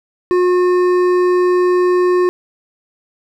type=tone with hard clipping; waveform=triangle; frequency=360 Hz; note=F#4; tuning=47 cents flat; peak=-12 dBFS; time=0.31-2.29 s; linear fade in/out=0 ms; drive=13 dB; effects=none